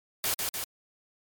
white noise with echo, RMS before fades -28 dBFS, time 0.24-0.34 s, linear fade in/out 0 ms, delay 150 ms, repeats 2, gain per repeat -3 dB, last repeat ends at 0.64 s, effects MP3 96 kbps

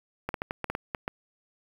clicks, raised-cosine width 0.5 ms, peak -15 dBFS, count 9, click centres 0.29 / 0.342 / 0.419 / 0.509 / 0.643 / 0.7 / 0.751 / 0.948 / 1.079 s, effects 7-bit

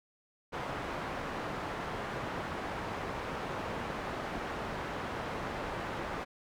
white low-pass noise, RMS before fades -38 dBFS, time 0.52-6.25 s, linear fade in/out 20 ms, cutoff 1200 Hz, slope 12 dB/octave, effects none

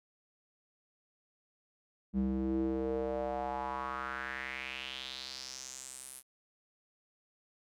square tone with band-pass filter sweep, 65.41 Hz, C2, in tune, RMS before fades -37 dBFS, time 2.13-6.23 s, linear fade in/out 50 ms, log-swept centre 210 to 11000 Hz, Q 4, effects none

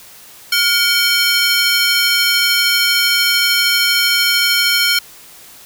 square tone cluster, 1425 / 2263 / 3112 / 4288 / 5400 Hz, F6 / C#7 / G7 / C8 / E8, +34 / +35 / -13 / +42 / +41 cents, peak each -19 dBFS, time 0.52-4.99 s, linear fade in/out 5 ms, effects white hiss -40 dBFS RMS until 5.65 s

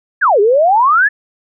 sine exponential two-way sweep, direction down then up, 1778 to 390.7 to 1778 Hz, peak -7 dBFS, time 0.21-1.09 s, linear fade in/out 20 ms, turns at 0.4 s, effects none

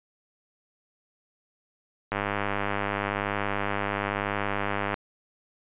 click train, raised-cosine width 0.5 ms, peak -12 dBFS, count 286, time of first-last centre 2.12-4.942 s, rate 101 Hz, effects resampled to 8000 Hz

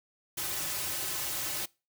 white noise with comb filter, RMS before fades -34 dBFS, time 0.37-1.66 s, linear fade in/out 10 ms, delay 4.3 ms, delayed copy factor -0.95, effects noise-tail reverb RT60 0.3 s tail -24 dB re dry

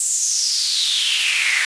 pink noise with high-pass filter sweep, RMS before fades -19 dBFS, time 0-1.65 s, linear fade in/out 2 ms, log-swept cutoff 7900 to 1900 Hz, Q 5.6, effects resampled to 22050 Hz

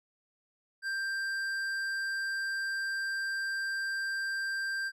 triangle tone with tanh clipping, 1580 Hz, G6, 13 cents sharp, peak -33 dBFS, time 0.82-4.92 s, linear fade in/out 50 ms, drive 15 dB, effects none

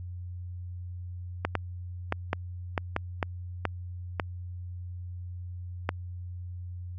clicks, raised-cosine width 0.5 ms, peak -11 dBFS, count 10, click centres 1.45 / 1.553 / 2.124 / 2.331 / 2.778 / 2.964 / 3.228 / 3.653 / 4.198 / 5.891 s, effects added 89 Hz sine -36 dBFS peak until 6.98 s

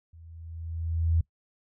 sine tone with level ramp, 82.41 Hz, E2, in tune, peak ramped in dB -48 to -19 dBFS, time 0.13-1.21 s, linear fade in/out 5 ms, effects noise-tail reverb RT60 0.1 s tail -21 dB re dry

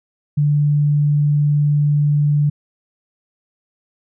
sine tone, 146.83 Hz, D3, in tune, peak -12 dBFS, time 0.37-2.5 s, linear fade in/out 10 ms, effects none

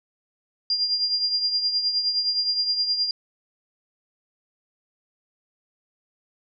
sine tone with tremolo, 4800 Hz, D8, 37 cents sharp, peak -18 dBFS, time 0.7-3.11 s, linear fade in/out 2 ms, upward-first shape triangle, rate 9.6 Hz, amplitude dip 65%, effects none

